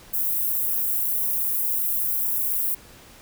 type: high-pass noise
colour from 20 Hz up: white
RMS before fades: -24 dBFS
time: 0.13-2.75 s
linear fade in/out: 10 ms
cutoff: 12000 Hz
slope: 24 dB/octave
effects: pink hiss -48 dBFS RMS until 3.21 s

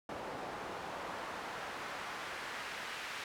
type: noise with band-pass filter sweep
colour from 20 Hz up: pink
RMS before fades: -43 dBFS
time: 0.09-3.24 s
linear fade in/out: 2 ms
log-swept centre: 670 to 2000 Hz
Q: 0.94
effects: none

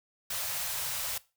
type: band-stop noise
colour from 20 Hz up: white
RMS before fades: -34 dBFS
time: 0.3-1.18 s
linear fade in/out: 5 ms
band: 170 to 480 Hz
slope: 96 dB/octave
effects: noise-tail reverb RT60 0.3 s tail -20 dB re dry

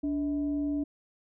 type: tone with frequency modulation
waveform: sine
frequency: 290 Hz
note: D4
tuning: 22 cents flat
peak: -27 dBFS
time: 0.03-0.84 s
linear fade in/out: 10 ms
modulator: 351 Hz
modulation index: 0.31
effects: none

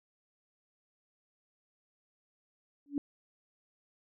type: tone with exponential growth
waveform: sine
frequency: 285.6 Hz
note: D4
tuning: 48 cents flat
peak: -25 dBFS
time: 2.86-2.98 s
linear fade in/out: 1 ms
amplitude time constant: 24 ms
effects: none

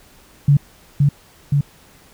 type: tone with echo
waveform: sine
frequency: 142.7 Hz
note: D3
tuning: 49 cents flat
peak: -8 dBFS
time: 0.48-0.57 s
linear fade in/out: 5 ms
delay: 520 ms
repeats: 2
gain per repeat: -2 dB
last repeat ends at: 1.61 s
effects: pink hiss -49 dBFS RMS until 2.13 s

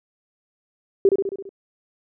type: tone with echo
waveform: sine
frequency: 392 Hz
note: G4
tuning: in tune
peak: -10 dBFS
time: 1.05-1.09 s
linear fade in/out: 2 ms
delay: 67 ms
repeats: 6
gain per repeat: -4 dB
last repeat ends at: 1.492 s
effects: none

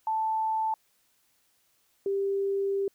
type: tone pair in turn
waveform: sine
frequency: 880 / 394.5 Hz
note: A5 / G4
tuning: 0 / +11 cents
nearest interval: octave + major second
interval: 1389 cents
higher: first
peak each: -25 dBFS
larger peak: neither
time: 0.07-0.74 / 2.06-2.88 s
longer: second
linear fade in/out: 2 ms
effects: white hiss -69 dBFS RMS until 2.94 s

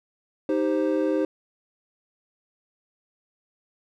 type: chord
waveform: triangle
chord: C minor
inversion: first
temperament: equal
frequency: 311.1 / 392 / 523.3 Hz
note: Eb4 / G4 / C5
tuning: 0 / 0 / 0 cents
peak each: -22 / -25 / -24 dBFS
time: 0.49-1.25 s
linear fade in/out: 2 ms
effects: none

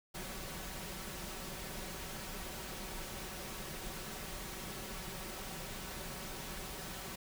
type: noise with comb filter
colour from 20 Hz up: pink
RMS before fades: -44 dBFS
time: 0.14-7.16 s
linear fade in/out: 10 ms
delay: 5.3 ms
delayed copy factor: +0.5
effects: none

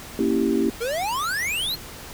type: chord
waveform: sine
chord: A# diminished seventh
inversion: none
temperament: equal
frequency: 233.1 / 277.2 / 329.6 / 392 Hz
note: A#3 / C#4 / E4 / G4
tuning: 0 / 0 / 0 / 0 cents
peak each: -24 dBFS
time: 0.19-0.7 s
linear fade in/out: 2 ms
type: exponential sweep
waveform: square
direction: up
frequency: 440.9 to 4364 Hz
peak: -24 dBFS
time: 0.8-1.76 s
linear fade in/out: 20 ms
effects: pink hiss -39 dBFS RMS until 2.13 s

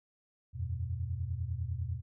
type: chord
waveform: sine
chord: E suspended second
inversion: none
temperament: equal with one note detuned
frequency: 82.41 / 92.5 / 121.84 Hz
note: E2 / F#2 / B2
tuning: 0 / 0 / -23 cents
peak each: -37 / -37 / -38 dBFS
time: 0.53-2.02 s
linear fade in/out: 50 ms
effects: none

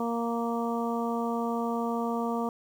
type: harmonic tone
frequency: 233.1 Hz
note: A#3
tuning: in tune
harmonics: 1 / 2 / 3 / 4 / 5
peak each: -30 / -33 / -35 / -36 / -37 dBFS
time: 0-2.49 s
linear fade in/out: 2 ms
effects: 9-bit

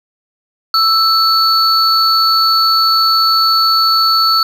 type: tone pair together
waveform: triangle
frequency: 1321 / 4443 Hz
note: E6 / C#8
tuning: +3 / +3 cents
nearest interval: octave + major sixth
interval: 2100 cents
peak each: -10 dBFS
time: 0.74-4.43 s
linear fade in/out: 2 ms
effects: none

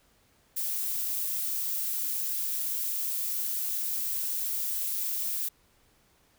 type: noise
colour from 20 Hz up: violet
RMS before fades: -31 dBFS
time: 0.56-5.49 s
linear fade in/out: 10 ms
effects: pink hiss -65 dBFS RMS until 6.38 s

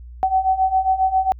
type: beating tone pair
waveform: sine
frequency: 754 / 761.4 Hz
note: F#5 / F#5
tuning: +32 / +49 cents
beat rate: 7.4 Hz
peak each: -20 / -17 dBFS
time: 0.23-1.32 s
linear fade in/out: 0 ms
effects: added 60 Hz sine -35 dBFS peak until 1.39 s

